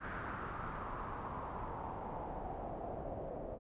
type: noise with low-pass filter sweep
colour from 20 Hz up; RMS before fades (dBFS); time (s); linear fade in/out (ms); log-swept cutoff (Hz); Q
pink; -43; 0-3.59; 50; 1500 to 580; 3.7
effects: resampled to 8000 Hz